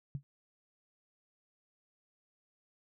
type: tone with exponential decay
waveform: sine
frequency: 139.4 Hz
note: C#3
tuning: 10 cents sharp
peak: -31 dBFS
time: 0.15-0.23 s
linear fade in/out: 0 ms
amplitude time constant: 17 ms
effects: none